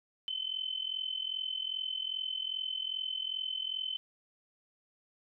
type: tone with amplitude modulation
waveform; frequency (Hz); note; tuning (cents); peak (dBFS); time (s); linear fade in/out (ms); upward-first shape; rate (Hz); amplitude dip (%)
sine; 3060; G7; -42; -30; 0.28-3.97; 0; sine; 42.5; 80
effects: none